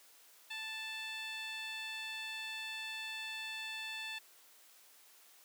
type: tone with band-pass filter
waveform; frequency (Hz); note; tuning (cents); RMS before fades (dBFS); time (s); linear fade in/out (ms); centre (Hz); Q
15% pulse; 880; A5; 0; -43; 0.5-4.19; 10; 3200; 1.2
effects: white hiss -62 dBFS RMS until 5.44 s + high-pass 400 Hz 12 dB/octave